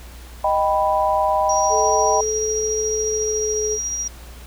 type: chord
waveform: sine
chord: Eb augmented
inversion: none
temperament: equal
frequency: 622.3 / 784 / 987.8 Hz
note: Eb5 / G5 / B5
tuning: 0 / 0 / 0 cents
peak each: -20 dBFS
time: 0.44-2.21 s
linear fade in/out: 5 ms
type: tone with tremolo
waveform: sine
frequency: 5720 Hz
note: F8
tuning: 41 cents sharp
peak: -21 dBFS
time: 1.49-4.08 s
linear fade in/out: 5 ms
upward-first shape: sine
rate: 14 Hz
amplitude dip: 30%
type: tone with pitch glide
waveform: sine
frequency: 434.8 to 429.1 Hz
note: A4 to A4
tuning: -21 to -43 cents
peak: -21 dBFS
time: 1.69-3.79 s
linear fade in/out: 50 ms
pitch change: -22 cents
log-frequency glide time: 3.03-3.64 s
effects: added 60 Hz sine -37 dBFS peak until 4.46 s + pink hiss -44 dBFS RMS until 4.46 s